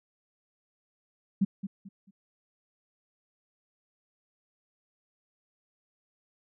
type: tone with echo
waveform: sine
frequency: 195.7 Hz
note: G3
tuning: 3 cents flat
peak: -20 dBFS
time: 1.41-1.45 s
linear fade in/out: 10 ms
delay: 220 ms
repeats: 3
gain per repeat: -11 dB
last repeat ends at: 2.11 s
effects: none